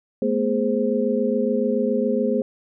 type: tone cluster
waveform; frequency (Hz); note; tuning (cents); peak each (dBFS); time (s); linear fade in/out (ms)
sine; 216.9 / 244 / 416.5 / 522; A3 / B3 / G#4 / C5; -25 / -21 / +5 / -4; -24; 0.22-2.42; 2
effects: none